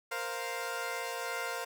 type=chord; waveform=15% pulse; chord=Bb suspended second; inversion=none; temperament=equal; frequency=466.2 / 523.3 / 698.5 Hz; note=Bb4 / C5 / F5; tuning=0 / 0 / 0 cents; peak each=-33 dBFS; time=0.11-1.65 s; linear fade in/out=10 ms; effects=none